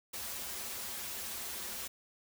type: noise with comb filter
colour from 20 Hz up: white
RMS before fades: -41 dBFS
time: 0.13-1.88 s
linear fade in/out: 10 ms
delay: 6.6 ms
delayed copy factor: -0.95
effects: none